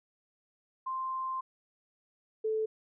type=tone pair in turn; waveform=sine; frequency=1046.5 / 437.2 Hz; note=C6 / A4; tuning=0 / -11 cents; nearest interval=octave + minor third; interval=1511 cents; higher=first; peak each=-32 / -28 dBFS; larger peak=second; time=0.86-1.41 / 2.44-2.66 s; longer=first; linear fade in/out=10 ms; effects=none